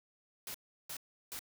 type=noise bursts; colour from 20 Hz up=white; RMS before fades=-43 dBFS; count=3; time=0.47-1.392 s; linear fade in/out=2 ms; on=74 ms; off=350 ms; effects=none